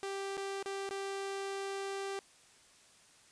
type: tone with dropouts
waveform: sawtooth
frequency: 392.5 Hz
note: G4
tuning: 2 cents sharp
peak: -33 dBFS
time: 0.03-2.19 s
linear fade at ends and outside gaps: 0 ms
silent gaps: 0.37-0.377 / 0.627-0.659 / 0.891-0.909 s
effects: white hiss -62 dBFS RMS until 3.31 s + resampled to 22050 Hz